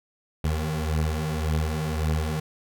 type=beating tone pair; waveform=25% pulse; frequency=76.7 / 78.5 Hz; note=D#2 / D#2; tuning=-24 / +16 cents; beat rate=1.8 Hz; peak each=-25 / -22 dBFS; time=0.44-2.4 s; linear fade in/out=5 ms; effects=none